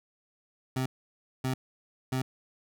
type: tone bursts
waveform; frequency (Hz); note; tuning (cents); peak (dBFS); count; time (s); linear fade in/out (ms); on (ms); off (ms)
25% pulse; 130; C3; -11; -24; 3; 0.76-2.22; 5; 100; 580
effects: none